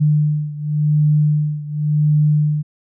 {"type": "beating tone pair", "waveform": "sine", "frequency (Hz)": [150, 150.91], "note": ["D3", "D3"], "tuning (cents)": [37, 47], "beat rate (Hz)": 0.91, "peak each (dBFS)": [-15, -18], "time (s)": [0, 2.63], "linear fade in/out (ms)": 20, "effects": []}